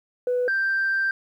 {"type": "tone pair in turn", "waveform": "sine", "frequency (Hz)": [495.1, 1571.8], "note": ["B4", "G6"], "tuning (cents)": [4, 4], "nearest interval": "octave + minor sixth", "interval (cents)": 2000, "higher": "second", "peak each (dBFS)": -19, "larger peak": "neither", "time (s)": [[0.27, 0.48], [0.48, 1.11]], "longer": "second", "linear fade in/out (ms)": 2, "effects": ["tanh soft clip ceiling -17 dBFS", "10-bit"]}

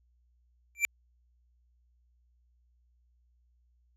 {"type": "tone with exponential growth", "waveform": "square", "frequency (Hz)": 2349, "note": "D7", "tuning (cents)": 0, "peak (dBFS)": -20, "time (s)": [0.75, 0.85], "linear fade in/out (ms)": 0, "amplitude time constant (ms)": 20, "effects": ["added 60 Hz sine -65 dBFS peak until 3.96 s", "low-pass 11000 Hz 12 dB/octave"]}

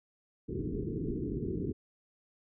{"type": "low-pass noise", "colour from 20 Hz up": "white", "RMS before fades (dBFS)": -35, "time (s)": [0.48, 1.73], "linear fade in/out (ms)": 20, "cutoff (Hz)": 430, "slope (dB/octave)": 96, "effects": []}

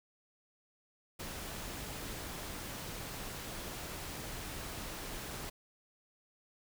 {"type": "noise", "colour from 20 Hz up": "pink", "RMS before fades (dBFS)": -43, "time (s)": [1.19, 5.5], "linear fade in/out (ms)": 10, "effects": []}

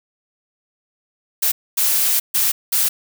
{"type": "noise bursts at uneven times", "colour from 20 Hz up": "blue", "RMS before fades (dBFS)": -17, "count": 4, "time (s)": [[1.42, 1.52], [1.77, 2.2], [2.34, 2.52], [2.72, 2.89]], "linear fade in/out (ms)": 10, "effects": []}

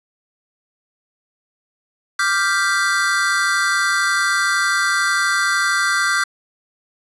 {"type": "chord", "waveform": "square", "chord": "G dominant seventh", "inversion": "second", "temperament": "equal", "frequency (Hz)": [1174.7, 1396.9, 1568, 1975.5], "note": ["D6", "F6", "G6", "B6"], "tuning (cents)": [0, 0, 0, 0], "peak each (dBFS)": [-23, -22, -20, -25], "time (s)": [2.19, 6.24], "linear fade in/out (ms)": 5, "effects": ["resampled to 24000 Hz", "7-bit"]}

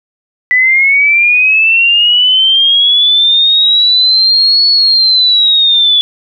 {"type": "linear two-way sweep", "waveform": "sine", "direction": "up then down", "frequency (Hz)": [1975.5, 4410, 3423], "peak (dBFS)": -5, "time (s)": [0.51, 6.01], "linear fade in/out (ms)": 0, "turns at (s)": 4.68, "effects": []}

